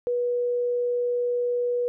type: tone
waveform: sine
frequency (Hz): 486.4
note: B4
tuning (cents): -26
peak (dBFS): -22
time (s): 0.07-1.88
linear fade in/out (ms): 0
effects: none